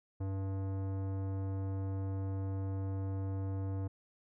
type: tone with tanh clipping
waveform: sine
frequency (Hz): 96.6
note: G2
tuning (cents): -25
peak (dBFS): -36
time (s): 0.2-3.88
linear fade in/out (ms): 10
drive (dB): 17
effects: none